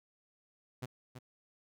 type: tone with echo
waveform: sawtooth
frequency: 126.6 Hz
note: B2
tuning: 43 cents sharp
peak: -34 dBFS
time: 0.82-0.86 s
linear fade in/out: 10 ms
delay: 330 ms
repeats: 1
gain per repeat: -8 dB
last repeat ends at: 1.19 s
effects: none